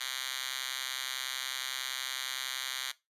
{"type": "tone with high-pass filter", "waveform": "5% pulse", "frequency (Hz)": 130.81, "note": "C3", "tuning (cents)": 0, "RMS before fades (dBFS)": -37, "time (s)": [0, 2.92], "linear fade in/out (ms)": 10, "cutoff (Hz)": 2600, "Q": 2, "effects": ["noise-tail reverb RT60 0.2 s tail -17 dB re dry", "resampled to 32000 Hz"]}